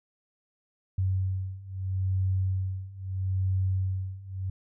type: beating tone pair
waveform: sine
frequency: 94 / 94.77 Hz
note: F#2 / F#2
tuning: +28 / +42 cents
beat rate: 0.77 Hz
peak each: -30 / -28 dBFS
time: 0.98-4.5 s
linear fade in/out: 5 ms
effects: none

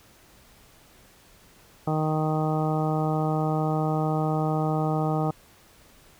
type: harmonic tone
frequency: 155.56 Hz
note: D#3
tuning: in tune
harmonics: 1 / 2 / 3 / 4 / 5 / 6 / 7 / 8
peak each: -25 / -30 / -32 / -33 / -30 / -40 / -40 / -36 dBFS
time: 1.87-5.31 s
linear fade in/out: 5 ms
effects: pink hiss -55 dBFS RMS until 6.19 s

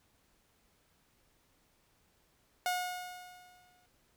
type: tone with exponential decay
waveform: sawtooth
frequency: 723 Hz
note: F#5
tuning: 40 cents flat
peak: -26 dBFS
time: 2.66-3.86 s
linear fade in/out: 1 ms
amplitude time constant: 260 ms
effects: pink hiss -71 dBFS RMS until 4.16 s

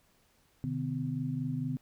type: tone cluster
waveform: sine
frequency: 128.5 / 152.9 / 252.7 Hz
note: C3 / D#3 / B3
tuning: -31 / -30 / +40 cents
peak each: -36 / -35 / -35 dBFS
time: 0.64-1.77 s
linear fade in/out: 0 ms
effects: pink hiss -68 dBFS RMS until 1.81 s

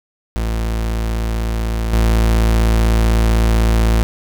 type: tone with level steps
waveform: 40% pulse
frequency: 55.9 Hz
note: A1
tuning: 28 cents sharp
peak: -16 / -10 dBFS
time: 0.36-4.03 s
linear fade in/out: 0 ms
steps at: 1.93 s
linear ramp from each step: 2 ms
effects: none

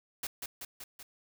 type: noise with echo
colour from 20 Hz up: white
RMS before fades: -36 dBFS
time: 0.23-0.27 s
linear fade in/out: 5 ms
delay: 190 ms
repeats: 4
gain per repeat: -3 dB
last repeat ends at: 1.03 s
effects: none

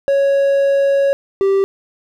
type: tone pair in turn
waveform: triangle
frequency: 554.4 / 390.8 Hz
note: C#5 / G4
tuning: 0 / -5 cents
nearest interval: tritone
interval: 605 cents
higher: first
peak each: -9 dBFS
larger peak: neither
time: 0.08-1.13 / 1.41-1.64 s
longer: first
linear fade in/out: 0 ms
effects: none

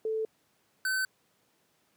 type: tone pair in turn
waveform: sine / square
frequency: 440 / 1526.9 Hz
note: A4 / G6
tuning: 0 / -46 cents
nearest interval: octave + minor seventh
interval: 2154 cents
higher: second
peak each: -28 dBFS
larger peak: neither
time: 0.05-0.25 / 0.85-1.05 s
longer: neither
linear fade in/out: 2 ms
effects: pink hiss -70 dBFS RMS until 1.96 s + high-pass 150 Hz 12 dB/octave

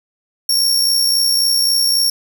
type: tone with amplitude modulation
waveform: sawtooth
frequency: 5510 Hz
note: F8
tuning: 24 cents flat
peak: -8 dBFS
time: 0.49-2.1 s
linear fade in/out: 5 ms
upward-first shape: sine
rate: 63.7 Hz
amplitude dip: 40%
effects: none

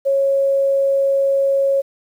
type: tone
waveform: sine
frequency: 549 Hz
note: C#5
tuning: 17 cents flat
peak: -13 dBFS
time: 0.05-1.82 s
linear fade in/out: 20 ms
effects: 8-bit

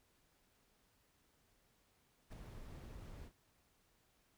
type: noise with ADSR envelope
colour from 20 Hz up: brown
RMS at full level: -45 dBFS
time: 2.3-3.32 s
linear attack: 27 ms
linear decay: 7 ms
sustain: -7 dB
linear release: 68 ms
effects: pink hiss -75 dBFS RMS until 4.37 s

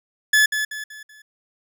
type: tone with echo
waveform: 40% pulse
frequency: 1720 Hz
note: A6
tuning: 40 cents flat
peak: -12 dBFS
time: 0.33-0.46 s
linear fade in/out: 5 ms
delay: 190 ms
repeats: 4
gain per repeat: -8 dB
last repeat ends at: 1.22 s
effects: none

